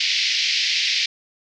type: band-pass noise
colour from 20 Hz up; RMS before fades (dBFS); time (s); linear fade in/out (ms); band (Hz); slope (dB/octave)
white; -21; 0-1.06; 5; 2000 to 5300; 48
effects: none